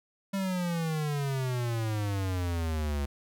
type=exponential sweep; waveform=square; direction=down; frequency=198.2 to 69.9 Hz; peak=-29 dBFS; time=0.33-3.06 s; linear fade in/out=10 ms; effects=none